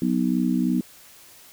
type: chord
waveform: sine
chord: B major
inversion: second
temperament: equal with one note detuned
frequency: 185 / 247.9 / 311.1 Hz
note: F#3 / B3 / D#4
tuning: 0 / +7 / 0 cents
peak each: -24 / -22 / -26 dBFS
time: 0.02-0.81 s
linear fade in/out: 2 ms
effects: white hiss -49 dBFS RMS until 1.52 s